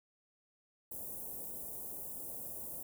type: band-stop noise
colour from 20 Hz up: white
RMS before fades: -44 dBFS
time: 0.91-2.83 s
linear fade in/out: 5 ms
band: 710 to 9900 Hz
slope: 24 dB/octave
effects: none